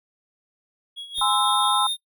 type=tone with tremolo; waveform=triangle; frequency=3327 Hz; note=G#7; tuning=2 cents sharp; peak=-30 dBFS; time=0.96-1.79 s; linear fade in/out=20 ms; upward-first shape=sine; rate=6.1 Hz; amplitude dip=65%
type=tone; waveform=square; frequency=3655 Hz; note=A#7; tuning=35 cents flat; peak=-23 dBFS; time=1.14-1.97 s; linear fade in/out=50 ms
type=noise with exponential decay; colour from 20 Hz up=brown; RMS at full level=-33 dBFS; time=1.18-1.25 s; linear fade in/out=0 ms; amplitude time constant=15 ms
type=chord; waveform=sine; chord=Ab augmented; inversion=none; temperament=equal with one note detuned; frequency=830.6 / 1035.1 / 1318.5 Hz; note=Ab5 / C6 / E6; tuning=0 / -19 / 0 cents; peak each=-24 dBFS; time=1.21-1.87 s; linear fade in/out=5 ms
effects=noise-tail reverb RT60 0.1 s tail -18 dB re dry